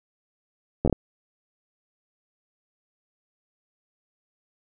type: slowing click train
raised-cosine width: 2 ms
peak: -9 dBFS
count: 5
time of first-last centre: 0.85-0.927 s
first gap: 11 ms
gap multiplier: 1.39
effects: none

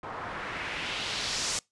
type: noise with low-pass filter sweep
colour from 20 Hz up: white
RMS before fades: -34 dBFS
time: 0.03-1.59 s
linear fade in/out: 2 ms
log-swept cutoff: 1000 to 7100 Hz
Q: 1.6
effects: noise-tail reverb RT60 0.2 s tail -25 dB re dry + resampled to 24000 Hz

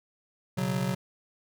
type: chord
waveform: square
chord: B suspended second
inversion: none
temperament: just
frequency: 123.47 / 138.9 / 185.21 Hz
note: B2 / C#3 / F#3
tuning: 0 / +4 / +2 cents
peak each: -34 / -33 / -30 dBFS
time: 0.57-0.95 s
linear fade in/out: 10 ms
effects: none

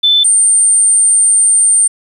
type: tone pair in turn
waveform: sine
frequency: 3520 / 8894 Hz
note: A7 / C#9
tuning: 0 / +5 cents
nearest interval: octave + major third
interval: 1605 cents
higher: second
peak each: -6 dBFS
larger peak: neither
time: 0.03-0.24 / 0.24-1.88 s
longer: second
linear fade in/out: 10 ms
effects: 7-bit

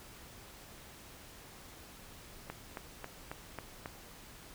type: click train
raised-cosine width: 0.5 ms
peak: -25 dBFS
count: 6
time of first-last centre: 2.5-3.859 s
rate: 3.68 Hz
effects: pink hiss -53 dBFS RMS until 4.54 s

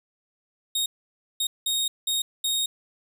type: tone bursts at uneven times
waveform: sawtooth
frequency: 3729 Hz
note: A#7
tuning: in tune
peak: -20 dBFS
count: 5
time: 0.75-0.86 / 1.4-1.47 / 1.66-1.88 / 2.07-2.22 / 2.44-2.66 s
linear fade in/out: 5 ms
effects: none

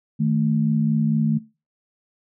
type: tone pair together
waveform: sine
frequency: 155.56 / 220 Hz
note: D#3 / A3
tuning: 0 / 0 cents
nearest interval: tritone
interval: 600 cents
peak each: -20 / -20 dBFS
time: 0.19-1.39 s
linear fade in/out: 20 ms
effects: noise-tail reverb RT60 0.3 s tail -20 dB re dry

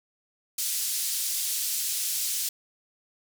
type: band-pass noise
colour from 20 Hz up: white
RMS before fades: -29 dBFS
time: 0.58-2.49 s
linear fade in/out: 5 ms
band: 4300 to 13000 Hz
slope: 12 dB/octave
effects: none

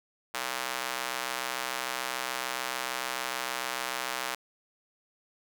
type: tone with high-pass filter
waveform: square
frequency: 63.4 Hz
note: B1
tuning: 46 cents sharp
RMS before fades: -34 dBFS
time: 0.34-4.35 s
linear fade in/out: 5 ms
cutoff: 1000 Hz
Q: 0.77
effects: none

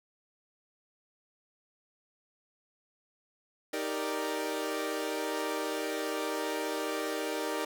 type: chord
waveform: sawtooth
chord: Eb major seventh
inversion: none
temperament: equal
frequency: 311.1 / 392 / 466.2 / 587.3 Hz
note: Eb4 / G4 / Bb4 / D5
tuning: 0 / 0 / 0 / 0 cents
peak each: -33 / -34 / -33 / -34 dBFS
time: 3.73-7.65 s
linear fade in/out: 5 ms
effects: none

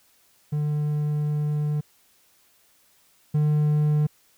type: tone pair in turn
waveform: triangle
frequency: 149.2 / 150.24 Hz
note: D3 / D3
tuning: +28 / +40 cents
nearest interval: unison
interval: 12 cents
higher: second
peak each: -20 / -16 dBFS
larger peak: second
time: 0.52-1.81 / 3.34-4.07 s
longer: first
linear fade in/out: 10 ms
effects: white hiss -61 dBFS RMS until 4.37 s

